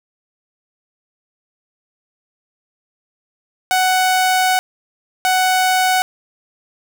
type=tone bursts at uneven times; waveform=sawtooth; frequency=744 Hz; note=F#5; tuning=9 cents sharp; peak=-9 dBFS; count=2; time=3.71-4.59 / 5.25-6.02 s; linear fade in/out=0 ms; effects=none